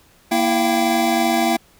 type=tone cluster; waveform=square; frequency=235.4 / 330.5 / 683 / 776 Hz; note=A#3 / E4 / F5 / G5; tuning=+17 / +5 / -39 / -18 cents; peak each=-22 dBFS; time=0.31-1.57 s; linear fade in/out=10 ms; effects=pink hiss -53 dBFS RMS until 1.79 s